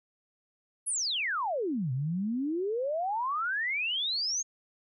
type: exponential two-way sweep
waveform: sine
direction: down then up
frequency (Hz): 11175 to 123.3 to 6620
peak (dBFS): -28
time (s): 0.86-4.43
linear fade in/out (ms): 20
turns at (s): 1.92
effects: none